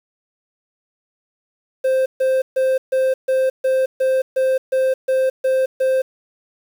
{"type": "tone bursts", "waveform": "triangle", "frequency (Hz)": 523.3, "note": "C5", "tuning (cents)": 0, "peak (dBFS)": -12, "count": 12, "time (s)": [1.84, 6.02], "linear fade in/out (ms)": 10, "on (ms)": 220, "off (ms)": 140, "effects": ["7-bit"]}